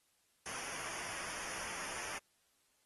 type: noise with comb filter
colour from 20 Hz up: pink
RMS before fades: -44 dBFS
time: 0.46-2.18 s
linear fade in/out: 0 ms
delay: 0.25 ms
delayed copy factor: -0.85
effects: white hiss -75 dBFS RMS until 2.85 s + AAC 32 kbps